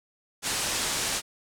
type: low-pass noise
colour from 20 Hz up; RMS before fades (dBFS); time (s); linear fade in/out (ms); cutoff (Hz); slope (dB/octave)
white; -29; 0.42-1.22; 50; 9200; 24
effects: none

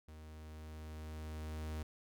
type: tone with level ramp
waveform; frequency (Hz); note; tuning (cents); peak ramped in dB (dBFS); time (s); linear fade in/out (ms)
45% pulse; 77.78; D#2; 0; -51 to -39; 0.08-1.83; 5
effects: none

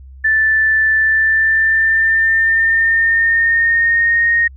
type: tone with pitch glide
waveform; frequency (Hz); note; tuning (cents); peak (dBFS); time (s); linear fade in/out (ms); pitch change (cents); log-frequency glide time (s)
sine; 1760 to 1859.3; A6 to A#6; 0 to -5; -10; 0.24-4.48; 10; +95; 0.97-4.31
effects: added 66 Hz sine -34 dBFS peak until 4.56 s

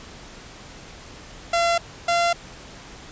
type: tone pair in turn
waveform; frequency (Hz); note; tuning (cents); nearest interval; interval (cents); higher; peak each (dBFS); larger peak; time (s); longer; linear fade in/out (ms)
sawtooth; 682 / 687.1; F5 / F5; -41 / -28; unison; 13; second; -14; neither; 1.53-1.78 / 2.08-2.33; neither; 5
effects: pink hiss -42 dBFS RMS until 3.11 s + resampled to 16000 Hz

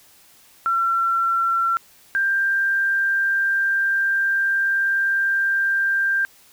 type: tone pair in turn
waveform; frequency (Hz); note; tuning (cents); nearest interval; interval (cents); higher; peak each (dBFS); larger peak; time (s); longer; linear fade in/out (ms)
sine; 1356 / 1585.1; E6 / G6; +49 / +19; minor third; 270; second; -17; neither; 0.66-1.77 / 2.15-6.25; second; 0
effects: white hiss -52 dBFS RMS until 6.52 s

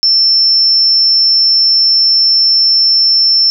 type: tone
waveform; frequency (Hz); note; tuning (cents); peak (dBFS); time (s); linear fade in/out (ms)
sine; 5360; E8; +28; -6; 0.03-3.5; 0
effects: none

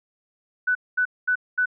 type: tone bursts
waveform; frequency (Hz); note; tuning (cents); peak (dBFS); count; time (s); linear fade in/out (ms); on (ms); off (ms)
sine; 1492; F#6; +14; -18; 4; 0.67-1.658; 10; 82; 220
effects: none

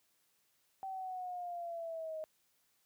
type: linear sweep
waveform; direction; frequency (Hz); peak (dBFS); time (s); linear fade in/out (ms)
sine; down; 773 to 623; -39; 0.83-2.24; 0
effects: white hiss -75 dBFS RMS until 2.85 s + high-pass 60 Hz 12 dB/octave

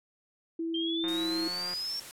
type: tone with pitch glide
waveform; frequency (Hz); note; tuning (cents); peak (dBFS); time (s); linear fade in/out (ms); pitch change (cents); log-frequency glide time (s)
sine; 329.6 to 327.1; E4 to E4; 0 to -13; -30; 0.59-1.48; 5; -13; 1-1.28
type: exponential sweep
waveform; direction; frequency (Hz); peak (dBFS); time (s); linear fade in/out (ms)
sine; up; 3136 to 5520; -32; 0.74-2; 5
type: click train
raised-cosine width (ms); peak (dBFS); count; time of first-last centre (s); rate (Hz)
0.5; -28; 125; 1.04-1.737; 178
type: noise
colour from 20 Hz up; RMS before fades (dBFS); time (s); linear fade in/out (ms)
white; -45; 1.08-2.11; 0
effects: low-pass 12000 Hz 12 dB/octave

